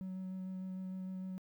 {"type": "tone with vibrato", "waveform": "triangle", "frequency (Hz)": 187, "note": "F#3", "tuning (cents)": 19, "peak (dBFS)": -37, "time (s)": [0.01, 1.38], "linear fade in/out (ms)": 0, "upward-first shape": "square", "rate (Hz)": 6.6, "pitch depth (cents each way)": 9, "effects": ["tanh soft clip ceiling -33 dBFS", "12-bit"]}